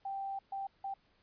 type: tone bursts at uneven times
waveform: sine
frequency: 784 Hz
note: G5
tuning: in tune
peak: -36 dBFS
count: 3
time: 0.05-0.39 / 0.52-0.67 / 0.84-0.94 s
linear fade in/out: 5 ms
effects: pink hiss -71 dBFS RMS until 1.22 s + resampled to 11025 Hz